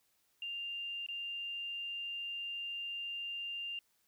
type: tone with dropouts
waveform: sine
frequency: 2794 Hz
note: F7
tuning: in tune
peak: -38 dBFS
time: 0.42-3.79 s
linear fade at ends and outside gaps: 2 ms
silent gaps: 1.064-1.086 s
effects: white hiss -75 dBFS RMS until 4.07 s